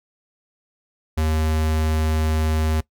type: tone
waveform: square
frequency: 78.4 Hz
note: D#2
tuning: 14 cents sharp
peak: -19 dBFS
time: 1.17-2.81 s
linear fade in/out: 10 ms
effects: noise-tail reverb RT60 0.1 s tail -20 dB re dry